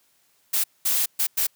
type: noise bursts at uneven times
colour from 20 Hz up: blue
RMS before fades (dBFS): -22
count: 4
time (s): 0.53-0.64 / 0.85-1.06 / 1.19-1.27 / 1.37-1.47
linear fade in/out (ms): 10
effects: white hiss -64 dBFS RMS until 1.55 s + high-pass 100 Hz 12 dB/octave